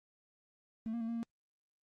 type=tone with pitch steps; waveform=triangle; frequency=221.9 / 234.2 / 226.3 / 232.3 / 231 Hz; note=A3 / A#3 / A3 / A#3 / A#3; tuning=+15 / +8 / +49 / -6 / -16 cents; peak=-33 dBFS; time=0.86-1.23 s; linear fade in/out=0 ms; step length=74 ms; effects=Opus 24 kbps